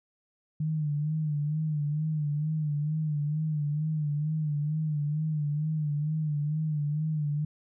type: tone with vibrato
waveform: sine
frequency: 151.5 Hz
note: D#3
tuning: 46 cents flat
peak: -26 dBFS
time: 0.6-7.45 s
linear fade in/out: 5 ms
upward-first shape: sine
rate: 2.2 Hz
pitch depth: 65 cents each way
effects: none